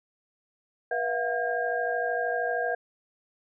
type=tone cluster; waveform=sine; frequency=483.8 / 666 / 719 / 1614 Hz; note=B4 / E5 / F#5 / G#6; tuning=-36 / +18 / -50 / -50 cents; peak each=-31 dBFS; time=0.91-2.75 s; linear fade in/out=5 ms; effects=none